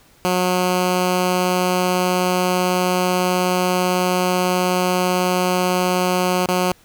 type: tone with dropouts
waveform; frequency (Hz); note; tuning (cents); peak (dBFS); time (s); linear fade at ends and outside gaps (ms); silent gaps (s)
10% pulse; 181.6; F#3; -32; -8; 0.25-6.72; 0; 6.46-6.487
effects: pink hiss -52 dBFS RMS until 6.84 s